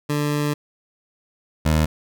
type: tone pair in turn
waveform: 20% pulse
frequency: 147.3 / 78.03 Hz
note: D3 / D#2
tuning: +6 / +6 cents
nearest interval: major seventh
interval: 1100 cents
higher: first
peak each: -15 / -11 dBFS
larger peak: second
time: 0.09-0.54 / 1.65-1.86 s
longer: first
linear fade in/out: 10 ms
effects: none